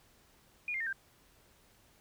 sine tone with pitch steps, 2438 / 2110 / 1826.4 / 1580.8 Hz, D#7 / C7 / A#6 / G6, -36 / +14 / -36 / +14 cents, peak -33 dBFS, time 0.68-0.928 s, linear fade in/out 2 ms, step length 62 ms, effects pink hiss -65 dBFS RMS until 2 s

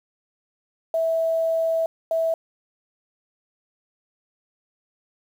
sine tone bursts at uneven times, 654 Hz, E5, 14 cents flat, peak -19 dBFS, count 2, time 0.94-1.86 / 2.11-2.34 s, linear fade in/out 2 ms, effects 8-bit

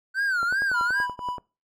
triangle tone with vibrato, 1500 Hz, F#6, 23 cents sharp, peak -20 dBFS, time 0.14-1.07 s, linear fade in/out 50 ms, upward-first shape sine, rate 2.6 Hz, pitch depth 150 cents each way
click train, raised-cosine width 1 ms, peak -23 dBFS, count 11, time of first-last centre 0.43-1.382 s, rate 10.5 Hz
triangle tone with tremolo, 987.8 Hz, B5, in tune, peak -24 dBFS, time 0.74-1.38 s, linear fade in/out 5 ms, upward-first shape triangle, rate 4.1 Hz, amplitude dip 100%
effects noise-tail reverb RT60 0.3 s tail -23 dB re dry

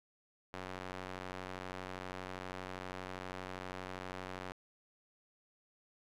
square tone with band-pass filter, 46.25 Hz, F#1, in tune, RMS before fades -45 dBFS, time 0.53-4.53 s, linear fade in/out 10 ms, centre 1300 Hz, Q 0.52, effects none

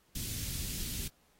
pink band-stop noise, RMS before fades -38 dBFS, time 0.15-1.08 s, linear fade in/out 5 ms, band 190 to 3700 Hz, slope 12 dB/octave, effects pink hiss -69 dBFS RMS until 1.39 s + AAC 48 kbps

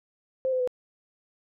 sine tone with pitch steps, 523.3 / 511.6 / 500.2 Hz, C5 / C5 / B4, 0 / -39 / +22 cents, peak -23 dBFS, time 0.45-0.675 s, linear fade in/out 0 ms, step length 75 ms, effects none

